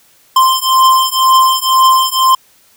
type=beating tone pair; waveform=square; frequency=1044 / 1046 Hz; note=C6 / C6; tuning=-4 / -1 cents; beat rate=2 Hz; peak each=-11 dBFS; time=0.36-2.35 s; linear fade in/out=5 ms; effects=white hiss -49 dBFS RMS until 2.76 s